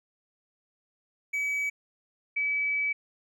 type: tone pair in turn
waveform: triangle / sine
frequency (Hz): 2281 / 2291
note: C#7 / D7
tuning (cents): +49 / -44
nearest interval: unison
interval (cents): 7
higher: second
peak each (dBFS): -25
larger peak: neither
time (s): 1.33-1.7 / 2.36-2.93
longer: second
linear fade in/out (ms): 10
effects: none